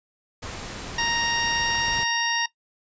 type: noise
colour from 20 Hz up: pink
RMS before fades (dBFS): -35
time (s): 0.42-2.04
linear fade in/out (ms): 10
type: harmonic tone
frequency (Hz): 932.3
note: A#5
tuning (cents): 0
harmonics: 1 / 2 / 3 / 4 / 5 / 6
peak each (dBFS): -28 / -27 / -29 / -32 / -36 / -30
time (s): 0.98-2.46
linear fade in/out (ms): 5
effects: noise-tail reverb RT60 0.1 s tail -18 dB re dry + resampled to 16000 Hz